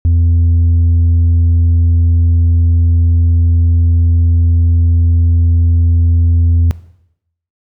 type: tone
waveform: sine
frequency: 84.2 Hz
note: E2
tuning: 37 cents sharp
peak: -4 dBFS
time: 0.05-6.71 s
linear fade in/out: 0 ms
effects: noise-tail reverb RT60 0.8 s tail -21 dB re dry + tanh soft clip ceiling -6 dBFS